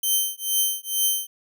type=tone with tremolo; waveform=5% pulse; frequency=3100 Hz; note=G7; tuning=20 cents flat; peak=-9 dBFS; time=0.03-1.27 s; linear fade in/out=5 ms; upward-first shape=triangle; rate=2.2 Hz; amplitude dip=100%; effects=none